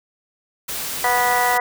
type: noise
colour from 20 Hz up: white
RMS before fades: -27 dBFS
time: 0.68-1.58 s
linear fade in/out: 10 ms
type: harmonic tone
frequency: 245.1 Hz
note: B3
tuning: 13 cents flat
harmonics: 2 / 3 / 4 / 5 / 6 / 7 / 8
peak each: -27 / -20 / -21 / -28 / -28 / -32 / -22 dBFS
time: 1.04-1.6 s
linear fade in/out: 2 ms
effects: none